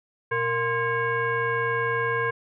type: tone with frequency modulation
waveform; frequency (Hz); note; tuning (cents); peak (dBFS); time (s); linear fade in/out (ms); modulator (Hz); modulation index
sine; 1046.5; C6; 0; -22; 0.31-2.31; 10; 583; 1.5
effects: none